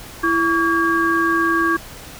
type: tone cluster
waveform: sine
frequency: 332.8 / 1135 / 1622 Hz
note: E4 / C#6 / G#6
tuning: +17 / +41 / -41 cents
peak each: -19 dBFS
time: 0.23-1.77 s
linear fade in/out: 10 ms
effects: pink hiss -37 dBFS RMS until 2.19 s